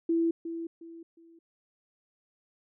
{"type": "tone with echo", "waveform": "sine", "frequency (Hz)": 332.3, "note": "E4", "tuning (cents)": 14, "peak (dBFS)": -23, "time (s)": [0.09, 0.31], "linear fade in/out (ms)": 5, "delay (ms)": 360, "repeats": 3, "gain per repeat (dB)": -10, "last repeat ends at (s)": 1.39, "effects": []}